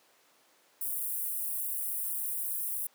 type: high-pass noise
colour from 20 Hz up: white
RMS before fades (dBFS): -34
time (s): 0.81-2.87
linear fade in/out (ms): 5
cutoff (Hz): 9200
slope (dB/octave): 48
effects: pink hiss -64 dBFS RMS until 2.94 s + high-pass 400 Hz 12 dB/octave